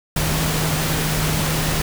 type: tone in noise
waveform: sine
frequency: 155.9 Hz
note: D#3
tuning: 4 cents sharp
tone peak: -22 dBFS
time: 0.16-1.82 s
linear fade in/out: 5 ms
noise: pink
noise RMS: -22 dBFS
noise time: 0.16-1.82 s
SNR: -3 dB
effects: none